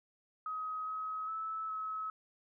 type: tone with pitch steps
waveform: sine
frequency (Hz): 1265 / 1274 / 1306 / 1287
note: D#6 / D#6 / E6 / E6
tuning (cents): +28 / +41 / -17 / -42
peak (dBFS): -36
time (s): 0.46-2.1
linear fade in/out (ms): 2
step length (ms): 410
effects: none